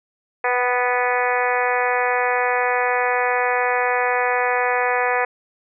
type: harmonic tone with a mistuned harmonic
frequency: 246.9 Hz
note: B3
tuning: in tune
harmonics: 2 / 3 / 4 / 5 / 6 / 7 / 8 / 9 / 10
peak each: -23 / -23 / -25 / -28 / -30 / -25 / -27 / -30 / -32 dBFS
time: 0.44-5.25 s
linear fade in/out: 5 ms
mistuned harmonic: 3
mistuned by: +17 cents
effects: none